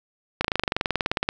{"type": "slowing click train", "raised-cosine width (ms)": 0.3, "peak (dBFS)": -6, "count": 20, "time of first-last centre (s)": [0.41, 1.289], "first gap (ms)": 35, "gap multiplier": 1.03, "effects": []}